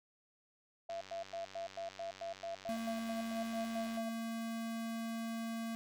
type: tone bursts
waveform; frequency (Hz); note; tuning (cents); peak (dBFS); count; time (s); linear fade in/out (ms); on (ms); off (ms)
sine; 676; E5; +43; -39; 15; 0.89-4.09; 5; 120; 100
type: click train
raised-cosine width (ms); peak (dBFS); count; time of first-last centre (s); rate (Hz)
0.2; -34; 296; 0.9-3.973; 96
type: tone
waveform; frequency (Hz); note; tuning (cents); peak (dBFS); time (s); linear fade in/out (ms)
square; 227.6; A#3; -41; -39; 2.69-5.75; 0
effects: none